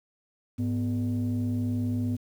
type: tone pair together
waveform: sine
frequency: 103.83 / 247 Hz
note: G#2 / B3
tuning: 0 / 0 cents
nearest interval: octave + minor third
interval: 1500 cents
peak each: -26 dBFS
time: 0.58-2.17 s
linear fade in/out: 20 ms
effects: tanh soft clip ceiling -22 dBFS + 9-bit